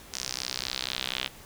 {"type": "tone with band-pass filter sweep", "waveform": "sawtooth", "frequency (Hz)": 64.1, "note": "C2", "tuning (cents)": -35, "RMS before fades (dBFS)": -34, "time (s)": [0.13, 1.28], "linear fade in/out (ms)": 10, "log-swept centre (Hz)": [5900, 3200], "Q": 2.7, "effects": ["pink hiss -49 dBFS RMS until 1.45 s"]}